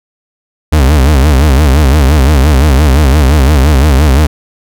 40% pulse tone with vibrato, 70.9 Hz, C#2, 40 cents sharp, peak -3 dBFS, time 0.72-4.27 s, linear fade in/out 10 ms, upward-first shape sine, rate 5.8 Hz, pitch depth 170 cents each way, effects none

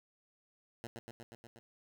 10% pulse tone with echo, 116.54 Hz, A#2, in tune, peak -34 dBFS, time 0.84-0.87 s, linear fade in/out 0 ms, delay 120 ms, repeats 6, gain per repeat -2 dB, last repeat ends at 1.59 s, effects none

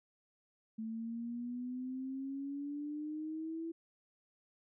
sine exponential sweep, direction up, 220 to 332.3 Hz, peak -38 dBFS, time 0.78-3.72 s, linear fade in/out 10 ms, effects none

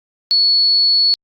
sine tone, 4403 Hz, C#8, 13 cents flat, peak -10 dBFS, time 0.31-1.14 s, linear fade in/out 0 ms, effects Opus 48 kbps

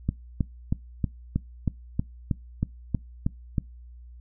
click train, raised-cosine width 5 ms, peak -11 dBFS, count 12, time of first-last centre 0.09-3.582 s, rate 3.15 Hz, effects noise-tail reverb RT60 0.2 s tail -23 dB re dry + added 60 Hz sine -43 dBFS peak until 4.2 s

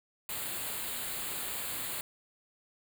white band-stop noise, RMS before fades -37 dBFS, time 0.29-2.01 s, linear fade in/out 2 ms, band 4600 to 7000 Hz, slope 96 dB/octave, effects none

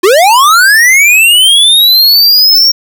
square linear sweep, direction up, 337 to 5588 Hz, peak -3 dBFS, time 0.03-2.72 s, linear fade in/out 10 ms, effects 7-bit

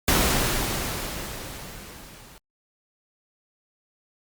pink noise with level ramp, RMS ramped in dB -19 to -48 dBFS, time 0.08-2.38 s, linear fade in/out 0 ms, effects Opus 48 kbps

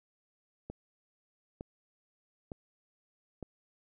click train, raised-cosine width 2 ms, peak -27 dBFS, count 4, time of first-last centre 0.7-3.427 s, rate 1.1 Hz, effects none

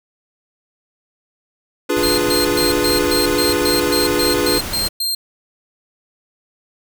square chord, D diminished seventh, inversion none, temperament equal, 293.7 / 349.2 / 415.3 / 493.9 Hz, D4 / F4 / Ab4 / Cb5, 0 / 0 / 0 / 0 cents, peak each -22 dBFS, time 1.89-4.59 s, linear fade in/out 10 ms
pink noise, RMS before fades -26 dBFS, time 1.96-4.89 s, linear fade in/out 10 ms
sawtooth tone bursts, 4186 Hz, C8, in tune, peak -15 dBFS, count 12, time 2.03-5.15 s, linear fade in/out 5 ms, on 150 ms, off 120 ms
effects none

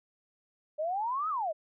sine exponential two-way sweep, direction up then down, 591 to 1318.5 to 591 Hz, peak -29 dBFS, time 0.78-1.53 s, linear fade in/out 20 ms, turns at 1.29 s, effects none

